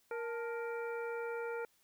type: harmonic tone with a mistuned harmonic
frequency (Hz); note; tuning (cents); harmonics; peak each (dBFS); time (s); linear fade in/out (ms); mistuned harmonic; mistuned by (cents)
468; A#4; +7; 1 / 2 / 3 / 4 / 5; -38 / -46 / -45 / -55 / -52; 0.11-1.65; 2; 2; -96
effects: white hiss -72 dBFS RMS until 1.83 s